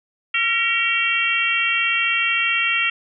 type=harmonic tone with a mistuned harmonic; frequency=455.6 Hz; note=A#4; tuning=40 cents flat; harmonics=3 / 4 / 5 / 6 / 7; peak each=-26 / -25 / -24 / -20 / -26 dBFS; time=0.34-2.9 s; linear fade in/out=5 ms; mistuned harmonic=4; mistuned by=+75 cents; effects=none